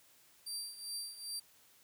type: tone with tremolo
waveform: 25% pulse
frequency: 4699 Hz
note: D8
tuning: in tune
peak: -33 dBFS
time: 0.46-1.4 s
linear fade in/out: 10 ms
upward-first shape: triangle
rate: 2.5 Hz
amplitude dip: 80%
effects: white hiss -65 dBFS RMS until 1.83 s